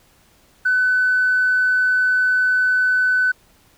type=tone with tanh clipping; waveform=triangle; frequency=1505 Hz; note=F#6; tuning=29 cents sharp; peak=-14 dBFS; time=0.65-3.32 s; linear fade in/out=10 ms; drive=4 dB; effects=pink hiss -55 dBFS RMS until 3.77 s